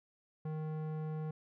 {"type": "tone with low-pass filter", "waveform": "square", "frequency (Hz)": 155.56, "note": "D#3", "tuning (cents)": 0, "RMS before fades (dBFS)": -39, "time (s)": [0.45, 1.31], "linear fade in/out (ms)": 5, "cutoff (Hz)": 950, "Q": 0.63, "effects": []}